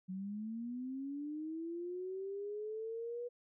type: linear sweep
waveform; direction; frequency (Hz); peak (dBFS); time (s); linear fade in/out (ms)
sine; up; 182.7 to 487.6; -39; 0.08-3.29; 20
effects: none